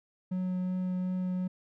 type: tone with vibrato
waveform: triangle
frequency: 183.4 Hz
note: F#3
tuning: 15 cents flat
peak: -27 dBFS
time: 0.31-1.48 s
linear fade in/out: 10 ms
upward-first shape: triangle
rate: 2.7 Hz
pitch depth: 9 cents each way
effects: none